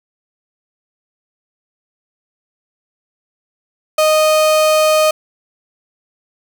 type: tone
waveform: 35% pulse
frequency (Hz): 620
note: D#5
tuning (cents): -6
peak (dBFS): -8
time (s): 3.98-5.11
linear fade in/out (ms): 5
effects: none